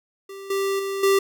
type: tone with level steps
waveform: square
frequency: 392 Hz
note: G4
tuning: in tune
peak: -36 / -22 / -26 / -16 dBFS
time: 0.29-1.19 s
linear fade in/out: 5 ms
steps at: 0.5 / 0.79 / 1.03 s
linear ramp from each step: 5 ms
effects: none